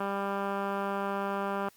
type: tone with low-pass filter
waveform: 10% pulse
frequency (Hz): 198.3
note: G3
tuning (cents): +20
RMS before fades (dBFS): -32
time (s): 0-1.69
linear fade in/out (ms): 5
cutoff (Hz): 1600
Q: 1.5
effects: white hiss -61 dBFS RMS until 1.76 s + Opus 48 kbps